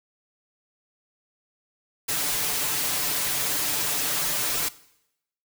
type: noise with comb filter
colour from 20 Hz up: white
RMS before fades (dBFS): -26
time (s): 2.08-4.69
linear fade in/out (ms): 10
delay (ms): 6.8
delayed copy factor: +0.9
effects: noise-tail reverb RT60 0.8 s tail -19 dB re dry